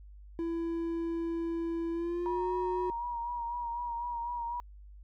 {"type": "tone with pitch glide", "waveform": "triangle", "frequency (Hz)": [333.8, 364], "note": ["E4", "F#4"], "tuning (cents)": [22, -28], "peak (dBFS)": -29, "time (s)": [0.39, 2.9], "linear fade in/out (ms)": 0, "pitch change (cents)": 150, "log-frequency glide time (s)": [1.92, 2.47]}
{"type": "tone with vibrato", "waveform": "sine", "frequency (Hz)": 950, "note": "A#5", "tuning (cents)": 33, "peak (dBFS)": -33, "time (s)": [2.26, 4.6], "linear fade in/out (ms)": 0, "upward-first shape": "sine", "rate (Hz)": 4, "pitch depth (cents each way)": 33}
{"effects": ["added 50 Hz sine -48 dBFS peak until 5.03 s"]}